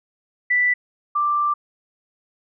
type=tone pair in turn; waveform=sine; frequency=1975.5 / 1178.6 Hz; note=B6 / D6; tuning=0 / +6 cents; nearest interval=major sixth; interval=894 cents; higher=first; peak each=-15 / -17 dBFS; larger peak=first; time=0.5-0.74 / 1.15-1.54 s; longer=second; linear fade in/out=10 ms; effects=none